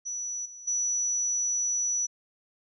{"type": "tone with level steps", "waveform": "sine", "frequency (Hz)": 5910, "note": "F#8", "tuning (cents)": -3, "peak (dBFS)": [-31, -42, -25], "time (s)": [0.05, 2.07], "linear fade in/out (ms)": 20, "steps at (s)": [0.45, 0.67], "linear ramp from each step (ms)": 10, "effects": []}